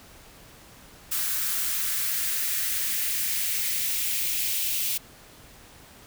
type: noise with high-pass filter sweep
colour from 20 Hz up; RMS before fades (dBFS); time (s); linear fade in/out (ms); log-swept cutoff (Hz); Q
blue; -27; 1.11-4.98; 10; 1300 to 2700; 2.1
effects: pink hiss -50 dBFS RMS until 6.06 s